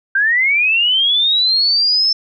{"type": "linear sweep", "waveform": "sine", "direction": "up", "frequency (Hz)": [1553, 5320], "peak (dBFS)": -11, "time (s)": [0.15, 2.13], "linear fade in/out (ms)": 5, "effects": []}